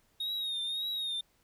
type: tone with vibrato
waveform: triangle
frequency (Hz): 3729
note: A#7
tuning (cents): 0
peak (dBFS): -31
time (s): 0.2-1.21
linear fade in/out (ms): 5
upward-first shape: triangle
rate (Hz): 1.8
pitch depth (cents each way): 76
effects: pink hiss -70 dBFS RMS until 1.43 s